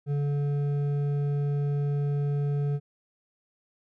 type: tone with hard clipping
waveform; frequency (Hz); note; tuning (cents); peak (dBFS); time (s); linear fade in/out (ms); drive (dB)
sine; 143.7; D3; -37; -26; 0.06-2.8; 50; 7
effects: none